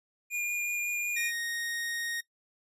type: tone with vibrato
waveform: square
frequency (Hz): 2422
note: D#7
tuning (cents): -47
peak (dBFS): -30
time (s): 0.3-1.32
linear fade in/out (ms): 50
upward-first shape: triangle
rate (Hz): 5.4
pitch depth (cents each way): 11
type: tone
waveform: sawtooth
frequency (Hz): 1864.7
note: A#6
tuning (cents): 0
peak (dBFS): -29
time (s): 1.16-2.21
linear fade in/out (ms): 10
effects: noise-tail reverb RT60 0.1 s tail -18 dB re dry + resampled to 32000 Hz